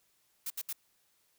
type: noise bursts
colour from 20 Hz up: blue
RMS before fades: -37 dBFS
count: 3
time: 0.46-0.729 s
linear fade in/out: 5 ms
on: 43 ms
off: 70 ms
effects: white hiss -72 dBFS RMS until 1.38 s